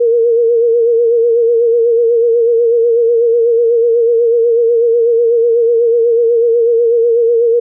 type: tone with vibrato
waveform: sine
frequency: 466.2 Hz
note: A#4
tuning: in tune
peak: -7 dBFS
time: 0-7.6 s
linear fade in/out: 10 ms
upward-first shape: sine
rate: 8.1 Hz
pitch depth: 51 cents each way
effects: none